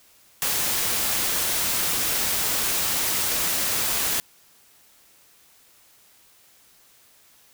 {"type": "noise", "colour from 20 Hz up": "white", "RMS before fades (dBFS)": -24, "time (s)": [0.42, 4.2], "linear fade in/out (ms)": 0, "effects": ["white hiss -56 dBFS RMS until 7.53 s"]}